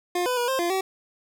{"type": "tone with pitch steps", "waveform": "25% pulse", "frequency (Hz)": [354.7, 500, 483.3, 528, 345.7, 381], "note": ["F4", "B4", "B4", "C5", "F4", "G4"], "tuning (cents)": [27, 21, -38, 16, -18, -49], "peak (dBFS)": -19, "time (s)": [0.15, 0.81], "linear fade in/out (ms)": 5, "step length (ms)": 110, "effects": []}